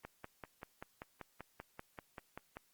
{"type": "click train", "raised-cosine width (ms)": 0.5, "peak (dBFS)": -30, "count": 14, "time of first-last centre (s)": [0.05, 2.569], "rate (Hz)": 5.16, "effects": ["white hiss -73 dBFS RMS until 2.73 s", "Opus 48 kbps"]}